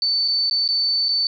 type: tone with dropouts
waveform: sine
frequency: 4522 Hz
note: C#8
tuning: 34 cents sharp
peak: -17 dBFS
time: 0.02-1.27 s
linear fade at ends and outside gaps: 1 ms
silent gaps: 0.279-0.283 / 0.498-0.51 / 0.678-0.688 / 1.085-1.09 s
effects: none